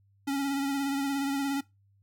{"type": "tone with vibrato", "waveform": "square", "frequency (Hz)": 277.2, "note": "C#4", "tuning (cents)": 0, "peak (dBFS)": -28, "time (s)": [0.27, 1.61], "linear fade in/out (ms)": 10, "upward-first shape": "triangle", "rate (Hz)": 17, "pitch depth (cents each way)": 38, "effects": ["noise-tail reverb RT60 0.2 s tail -20 dB re dry", "added 99 Hz sine -62 dBFS peak until 2.02 s"]}